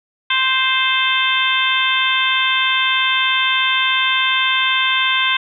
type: harmonic tone with a mistuned harmonic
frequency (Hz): 523.3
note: C5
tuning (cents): 0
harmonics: 2 / 3 / 4 / 5 / 6 / 7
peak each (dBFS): -21 / -21 / -21 / -21 / -21 / -21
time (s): 0.3-5.37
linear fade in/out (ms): 5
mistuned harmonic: 7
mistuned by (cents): -48
effects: none